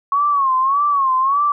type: tone with vibrato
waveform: sine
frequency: 1100 Hz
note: C#6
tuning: 14 cents flat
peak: -13 dBFS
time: 0.12-1.52 s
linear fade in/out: 2 ms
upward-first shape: sine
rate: 1.7 Hz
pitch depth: 110 cents each way
effects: none